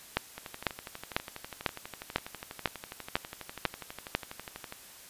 two click trains, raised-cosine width 0.3 ms, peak -9 / -23 dBFS, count 9 / 54, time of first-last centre 0.17-4.15 / 0.38-4.724 s, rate 2.01 / 12.2 Hz, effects white hiss -51 dBFS RMS until 5.09 s + resampled to 32000 Hz

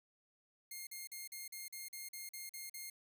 5% pulse tone bursts, 2129 Hz, C7, 30 cents sharp, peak -35 dBFS, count 11, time 0.71-2.9 s, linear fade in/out 5 ms, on 160 ms, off 43 ms, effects none

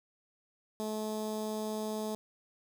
15% pulse tone with notch filter, 215.5 Hz, A3, 36 cents flat, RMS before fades -36 dBFS, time 0.8-2.15 s, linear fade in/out 0 ms, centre 2100 Hz, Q 0.65, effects none

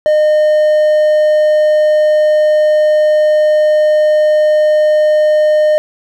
triangle tone, 610 Hz, D#5, 34 cents flat, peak -5 dBFS, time 0.06-5.78 s, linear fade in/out 0 ms, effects none

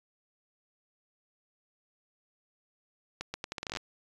accelerating click train, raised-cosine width 0.2 ms, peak -18 dBFS, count 13, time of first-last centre 3.21-3.771 s, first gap 130 ms, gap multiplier 0.78, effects resampled to 24000 Hz

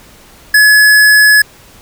square tone, 1700 Hz, G#6, 40 cents sharp, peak -4 dBFS, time 0.54-1.42 s, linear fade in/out 5 ms, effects pink hiss -40 dBFS RMS until 1.81 s

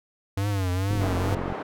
square tone with vibrato, 96.1 Hz, G2, 34 cents flat, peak -24 dBFS, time 0.37-1.35 s, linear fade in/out 5 ms, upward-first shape triangle, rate 2.2 Hz, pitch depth 140 cents each way
click train, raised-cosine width 3 ms, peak -18 dBFS, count 29, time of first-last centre 0.91-1.524 s, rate 45.6 Hz
pink band-pass noise, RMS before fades -33 dBFS, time 1-1.63 s, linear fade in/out 10 ms, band 310 to 1100 Hz, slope 12 dB/octave
effects none

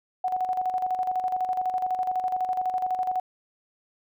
sine tone with tremolo, 740 Hz, F#5, in tune, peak -22 dBFS, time 0.24-3.2 s, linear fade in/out 5 ms, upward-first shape square, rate 12 Hz, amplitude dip 55%, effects none

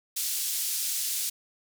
white band-pass noise, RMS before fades -30 dBFS, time 0.16-1.3 s, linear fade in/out 10 ms, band 4100 to 14000 Hz, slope 12 dB/octave, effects none

